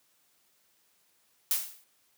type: noise with exponential decay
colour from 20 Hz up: blue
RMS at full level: -24 dBFS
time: 1.51-1.84 s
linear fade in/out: 1 ms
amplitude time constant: 71 ms
effects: white hiss -69 dBFS RMS until 2.17 s + high-pass 100 Hz 12 dB/octave